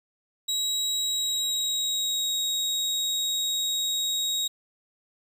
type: tone with pitch glide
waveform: 30% pulse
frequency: 3850 to 3784 Hz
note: B7 to A#7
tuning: -45 to +25 cents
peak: -22 dBFS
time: 0.48-4.48 s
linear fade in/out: 10 ms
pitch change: -30 cents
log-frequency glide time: 0.93-2.34 s
effects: 9-bit